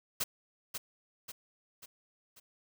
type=noise with echo; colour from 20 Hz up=white; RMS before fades=-32 dBFS; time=0.2-0.24 s; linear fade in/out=10 ms; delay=540 ms; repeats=4; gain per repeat=-6 dB; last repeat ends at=2.4 s; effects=none